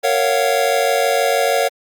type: chord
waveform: square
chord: Gb major seventh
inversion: first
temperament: just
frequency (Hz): 462.5 / 555 / 693.7 / 740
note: Bb4 / Db5 / F5 / Gb5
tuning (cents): -14 / +2 / -12 / 0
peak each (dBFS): -21 / -19 / -21 / -22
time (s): 0.03-1.69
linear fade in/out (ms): 20
effects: Opus 48 kbps